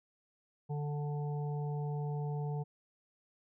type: harmonic tone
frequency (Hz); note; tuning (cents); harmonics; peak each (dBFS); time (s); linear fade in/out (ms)
146.83; D3; 0; 1 / 3 / 5 / 6; -34 / -44 / -48 / -50; 0.69-2.64; 20
effects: none